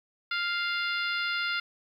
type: harmonic tone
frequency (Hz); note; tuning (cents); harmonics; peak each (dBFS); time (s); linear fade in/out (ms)
698.5; F5; 0; 2 / 3 / 4 / 5 / 6 / 7; -30 / -34 / -36 / -38 / -40 / -41; 0.31-1.6; 5
effects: 10-bit